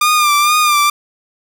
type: tone with vibrato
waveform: sawtooth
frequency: 1200 Hz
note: D6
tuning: 37 cents sharp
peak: -6 dBFS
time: 0.01-0.9 s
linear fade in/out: 5 ms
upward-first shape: sine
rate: 2.2 Hz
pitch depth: 46 cents each way
effects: none